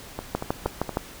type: two click trains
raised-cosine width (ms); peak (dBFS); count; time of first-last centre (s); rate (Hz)
1; -9 / -15; 5 / 4; 0.35-0.971 / 0.19-0.893; 6.44 / 4.27
effects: pink hiss -43 dBFS RMS until 1.2 s